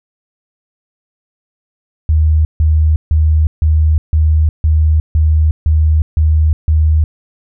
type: tone bursts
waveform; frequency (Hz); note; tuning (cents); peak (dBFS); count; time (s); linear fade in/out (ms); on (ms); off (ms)
sine; 77.78; D#2; 0; -7; 10; 2.09-7.04; 0; 360; 150
effects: none